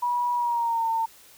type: tone with pitch glide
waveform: sine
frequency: 970 to 905 Hz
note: B5 to A5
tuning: -31 to +48 cents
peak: -22 dBFS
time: 0.02-1.06 s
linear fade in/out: 10 ms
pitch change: -121 cents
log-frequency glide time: 0.34-0.88 s
effects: white hiss -52 dBFS RMS until 1.37 s